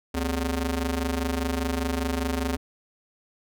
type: ring-modulated tone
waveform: sawtooth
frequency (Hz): 164.81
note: E3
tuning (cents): 0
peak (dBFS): -18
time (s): 0.14-2.57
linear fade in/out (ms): 10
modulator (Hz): 94.9
effects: none